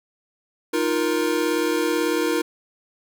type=chord; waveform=square; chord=Eb suspended second; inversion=none; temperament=equal with one note detuned; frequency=311.1 / 349.2 / 470.5 Hz; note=Eb4 / F4 / Bb4; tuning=0 / 0 / +16 cents; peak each=-25 dBFS; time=0.73-2.42 s; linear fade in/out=10 ms; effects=none